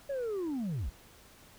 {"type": "linear sweep", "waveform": "sine", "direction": "down", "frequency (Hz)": [571, 42], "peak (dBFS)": -29, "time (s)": [0.09, 0.9], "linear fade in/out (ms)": 10, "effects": ["tanh soft clip ceiling -31 dBFS", "pink hiss -57 dBFS RMS until 1.58 s"]}